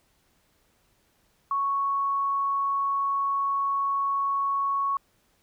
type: tone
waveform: sine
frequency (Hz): 1108.7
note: C#6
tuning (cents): 0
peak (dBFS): -23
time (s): 1.51-4.97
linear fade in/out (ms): 2
effects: pink hiss -67 dBFS RMS until 5.42 s